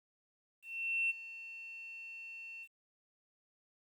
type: tone with ADSR envelope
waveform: sine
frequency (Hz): 2700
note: E7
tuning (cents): +41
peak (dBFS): -28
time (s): 0.62-2.68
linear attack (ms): 480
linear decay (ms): 20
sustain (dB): -17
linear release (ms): 54
effects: tanh soft clip ceiling -26 dBFS + 11-bit